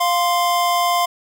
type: tone pair together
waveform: square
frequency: 700.2 / 1043 Hz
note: F5 / C6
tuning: +4 / -6 cents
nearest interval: perfect fifth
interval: 690 cents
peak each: -19 dBFS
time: 0-1.06 s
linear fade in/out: 10 ms
effects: none